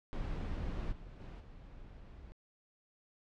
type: noise with level steps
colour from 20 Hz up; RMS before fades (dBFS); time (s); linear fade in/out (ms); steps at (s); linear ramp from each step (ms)
brown; -38 / -50 / -46 / -52; 0.13-2.32; 0; 0.91 / 1.19 / 1.39; 20
effects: low-pass 4000 Hz 12 dB/octave